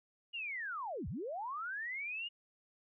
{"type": "linear two-way sweep", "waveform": "sine", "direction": "down then up", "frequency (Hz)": [2899, 60.2, 2899], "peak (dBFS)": -38, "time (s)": [0.33, 2.29], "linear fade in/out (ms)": 20, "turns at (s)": 1.08, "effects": []}